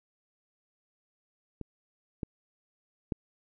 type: clicks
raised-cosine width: 3 ms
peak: -25 / -20 / -17 dBFS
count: 3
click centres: 1.613 / 2.232 / 3.122 s
effects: none